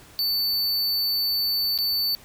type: tone with dropouts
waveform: square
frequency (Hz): 4500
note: C#8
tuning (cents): +25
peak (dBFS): -22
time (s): 0.19-2.15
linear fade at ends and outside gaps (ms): 0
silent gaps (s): 1.777-1.787
effects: pink hiss -49 dBFS RMS until 2.24 s